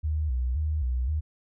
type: tone with vibrato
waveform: sine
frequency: 69.3 Hz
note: C#2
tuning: in tune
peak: -24 dBFS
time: 0.03-1.21 s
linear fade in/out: 20 ms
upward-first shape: square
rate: 1.9 Hz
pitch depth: 180 cents each way
effects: none